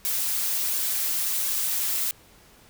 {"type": "noise with flanger", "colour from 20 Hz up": "blue", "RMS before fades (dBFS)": -26, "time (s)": [0.05, 2.11], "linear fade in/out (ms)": 0, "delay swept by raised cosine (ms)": [1.8, 6.7], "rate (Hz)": 1.4, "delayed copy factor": 0.5, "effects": ["pink hiss -54 dBFS RMS until 2.69 s"]}